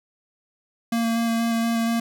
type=tone with vibrato; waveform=square; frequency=230 Hz; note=A#3; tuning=23 cents flat; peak=-21 dBFS; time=0.92-2 s; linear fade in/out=5 ms; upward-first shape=square; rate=4.2 Hz; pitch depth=10 cents each way; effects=none